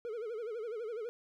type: tone with vibrato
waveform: triangle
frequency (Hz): 451.6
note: A4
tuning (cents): +45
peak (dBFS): -35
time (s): 0.05-1.09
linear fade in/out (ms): 0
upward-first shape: sine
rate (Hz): 12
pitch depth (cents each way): 130
effects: none